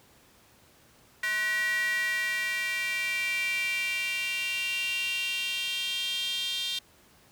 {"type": "tone with high-pass filter sweep", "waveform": "square", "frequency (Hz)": 213, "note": "G#3", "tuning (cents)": 44, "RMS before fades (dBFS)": -30, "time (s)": [1.23, 6.79], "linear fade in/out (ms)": 5, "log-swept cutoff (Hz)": [1800, 3400], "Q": 7.1, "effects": ["pink hiss -59 dBFS RMS until 7.31 s", "high-pass 60 Hz 12 dB/octave"]}